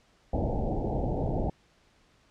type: low-pass noise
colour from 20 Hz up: pink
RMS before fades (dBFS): -29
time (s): 0.33-1.5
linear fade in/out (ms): 5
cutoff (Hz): 850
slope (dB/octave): 96
effects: pink hiss -64 dBFS RMS until 2.3 s + low-pass 6000 Hz 12 dB/octave